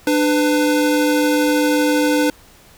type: tone pair together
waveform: square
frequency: 297.9 / 500.7 Hz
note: D4 / B4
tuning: +25 / +24 cents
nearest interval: major sixth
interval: 899 cents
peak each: -16 / -19 dBFS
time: 0.07-2.3 s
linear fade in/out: 2 ms
effects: pink hiss -47 dBFS RMS until 2.77 s